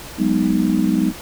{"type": "chord", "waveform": "sine", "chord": "G# minor seventh", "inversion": "third", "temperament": "just", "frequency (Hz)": [186.89, 207.7, 249.2, 311.5], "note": ["F#3", "G#3", "B3", "D#4"], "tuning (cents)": [18, 0, 16, 2], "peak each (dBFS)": -20, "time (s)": [0.17, 1.13], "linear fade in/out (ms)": 50, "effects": ["pink hiss -35 dBFS RMS until 1.21 s"]}